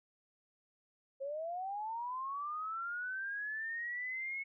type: linear sweep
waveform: sine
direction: up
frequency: 531 to 2200 Hz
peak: -37 dBFS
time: 1.2-4.44 s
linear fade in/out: 20 ms
effects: none